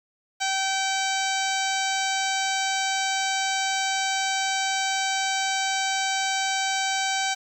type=harmonic tone with a mistuned harmonic; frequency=772 Hz; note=G5; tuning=27 cents flat; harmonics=1 / 2 / 3 / 4 / 5 / 6 / 7 / 8 / 9 / 10; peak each=-27 / -30 / -32 / -33 / -34 / -35 / -35 / -36 / -37 / -37 dBFS; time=0.4-7.35 s; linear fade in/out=20 ms; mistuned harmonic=7; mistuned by=+69 cents; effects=9-bit